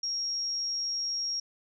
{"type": "tone", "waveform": "sine", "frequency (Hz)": 5588, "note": "F8", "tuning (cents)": 0, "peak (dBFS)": -29, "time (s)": [0.03, 1.4], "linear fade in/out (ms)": 5, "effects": []}